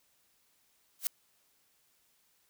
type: noise with exponential growth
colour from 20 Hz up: blue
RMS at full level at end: -26 dBFS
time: 0.99-1.07 s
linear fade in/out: 0 ms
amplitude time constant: 17 ms
effects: white hiss -71 dBFS RMS until 2.49 s